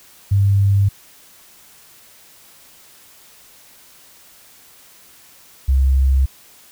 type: tone pair in turn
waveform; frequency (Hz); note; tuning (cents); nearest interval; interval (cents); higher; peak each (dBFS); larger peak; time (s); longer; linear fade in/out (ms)
sine; 99.3 / 66.6; G2 / C2; +23 / +31; perfect fifth; 692; first; -11; neither; 0.31-0.89 / 5.68-6.26; neither; 10
effects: white hiss -47 dBFS RMS until 6.71 s